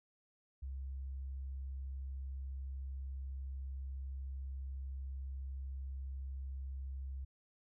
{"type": "tone", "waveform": "sine", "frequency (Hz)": 66.9, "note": "C2", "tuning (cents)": 39, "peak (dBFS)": -40, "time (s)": [0.62, 7.25], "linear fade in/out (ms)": 10, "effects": []}